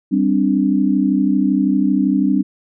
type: chord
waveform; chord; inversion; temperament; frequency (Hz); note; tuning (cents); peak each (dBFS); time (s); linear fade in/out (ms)
sine; G suspended fourth; none; just; 196 / 261.3 / 294; G3 / C4 / D4; 0 / -2 / +2; -17; 0.11-2.43; 20
effects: none